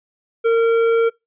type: tone with tanh clipping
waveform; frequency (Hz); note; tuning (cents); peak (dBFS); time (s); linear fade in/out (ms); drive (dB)
triangle; 458.6; A#4; -28; -14; 0.44-1.1; 20; 15
effects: noise-tail reverb RT60 0.2 s tail -24 dB re dry + resampled to 8000 Hz